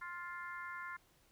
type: harmonic tone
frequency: 350.3 Hz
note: F4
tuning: 5 cents sharp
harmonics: 3 / 4 / 5 / 6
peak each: -47 / -47 / -49 / -52 dBFS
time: 0.01-0.97 s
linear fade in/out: 10 ms
effects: pink hiss -70 dBFS RMS until 1.31 s